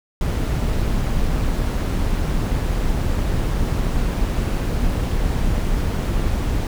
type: noise with amplitude modulation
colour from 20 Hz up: brown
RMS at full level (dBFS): -18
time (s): 0.21-6.67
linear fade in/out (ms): 2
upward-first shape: sine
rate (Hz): 195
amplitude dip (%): 40
effects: none